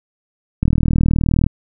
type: click train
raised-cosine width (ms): 5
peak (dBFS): -3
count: 34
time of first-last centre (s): 0.63-1.465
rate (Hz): 39.5
effects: none